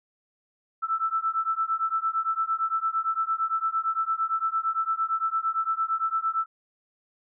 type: beating tone pair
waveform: sine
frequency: 1318.5 / 1327.3 Hz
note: E6 / E6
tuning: 0 / +12 cents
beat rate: 8.8 Hz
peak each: -27 dBFS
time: 0.82-6.46 s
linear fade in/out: 20 ms
effects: none